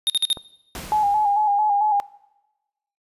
square tone bursts, 3685 Hz, A#7, 21 cents flat, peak -17 dBFS, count 4, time 0.07-0.329 s, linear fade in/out 0 ms, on 28 ms, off 49 ms
click, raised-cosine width 1 ms, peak -21 dBFS, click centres 0.372 s
pink noise with exponential decay, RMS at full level -32 dBFS, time 0.75-1.77 s, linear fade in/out 1 ms, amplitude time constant 220 ms
sine tone with vibrato, 830 Hz, G#5, 1 cent flat, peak -16 dBFS, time 0.92-2 s, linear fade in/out 0 ms, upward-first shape square, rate 4.5 Hz, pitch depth 43 cents each way
effects noise-tail reverb RT60 1.0 s tail -21 dB re dry + resampled to 32000 Hz

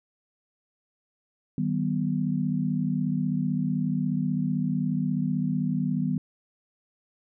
sine chord, Eb augmented, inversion none, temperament equal with one note detuned, 155.56 / 191.74 / 246.9 Hz, Eb3 / G3 / B3, 0 / -38 / 0 cents, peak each -28 dBFS, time 1.58-6.18 s, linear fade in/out 2 ms, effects none

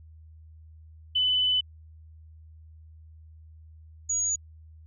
sine tone pair in turn, 3006 / 6748 Hz, F#7 / G#8, +27 / +27 cents, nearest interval octave + major second, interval 1400 cents, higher second, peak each -21 / -24 dBFS, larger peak first, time 1.15-1.61 / 4.09-4.36 s, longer first, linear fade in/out 10 ms, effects added 79 Hz sine -47 dBFS peak until 4.86 s

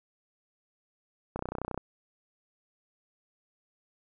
click train, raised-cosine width 1 ms, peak -19 dBFS, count 14, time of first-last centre 1.36-1.777 s, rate 31.2 Hz, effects none

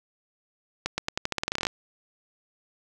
accelerating click train, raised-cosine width 0.2 ms, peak -9 dBFS, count 16, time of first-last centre 0.86-1.669 s, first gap 120 ms, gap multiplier 0.87, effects none

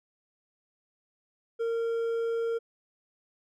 triangle tone with hard clipping, 460.4 Hz, A#4, 22 cents flat, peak -28 dBFS, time 1.59-2.59 s, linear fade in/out 20 ms, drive 7 dB, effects none

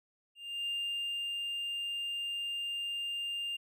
triangle tone with ADSR envelope, 2802 Hz, F7, 5 cents sharp, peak -30 dBFS, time 0.35-3.57 s, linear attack 320 ms, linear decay 670 ms, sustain -2 dB, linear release 14 ms, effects tanh soft clip ceiling -27 dBFS

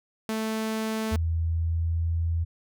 sawtooth tone, 220 Hz, A3, in tune, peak -23 dBFS, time 0.29-1.16 s, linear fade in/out 0 ms
sine tone with pitch glide, 82.3 to 83.21 Hz, E2 to E2, -2 to +17 cents, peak -23 dBFS, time 1.11-2.45 s, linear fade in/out 20 ms, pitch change +19 cents, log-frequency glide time 1.4-2.11 s
effects none

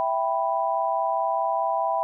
sine chord, E minor, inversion none, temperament equal, 659.3 / 784 / 987.8 Hz, E5 / G5 / B5, 0 / 0 / 0 cents, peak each -26 / -26 / -26 dBFS, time 0-2.03 s, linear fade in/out 0 ms, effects none

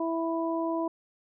harmonic tone, 329.6 Hz, E4, in tune, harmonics 1 / 2 / 3, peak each -29 / -32 / -34 dBFS, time 0-0.88 s, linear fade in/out 5 ms, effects none

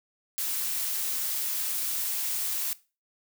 blue noise, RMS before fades -30 dBFS, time 0.38-2.73 s, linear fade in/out 0 ms, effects noise-tail reverb RT60 0.3 s tail -18 dB re dry

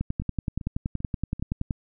two click trains, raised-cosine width 5 ms, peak -14 / -23 dBFS, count 19 / 4, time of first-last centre 0.01-1.708 / 0.22-1.396 s, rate 10.6 / 2.55 Hz, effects none

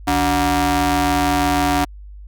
sawtooth ring-modulated tone, 220 Hz, A3, in tune, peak -8 dBFS, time 0.07-1.85 s, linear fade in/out 10 ms, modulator 507 Hz, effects added 50 Hz sine -34 dBFS peak until 2.27 s

